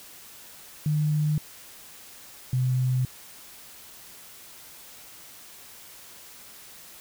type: tone pair in turn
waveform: sine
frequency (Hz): 151.2 / 127.84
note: D#3 / C3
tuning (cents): -49 / -40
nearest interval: minor third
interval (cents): 291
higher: first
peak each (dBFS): -21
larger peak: neither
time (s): 0.86-1.38 / 2.53-3.05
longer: neither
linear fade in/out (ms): 2
effects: white hiss -47 dBFS RMS until 7 s